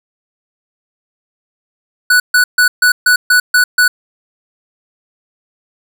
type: tone bursts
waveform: square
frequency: 1480 Hz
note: F#6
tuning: in tune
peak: -7 dBFS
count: 8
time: 2.1-3.88 s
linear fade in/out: 5 ms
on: 100 ms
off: 140 ms
effects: none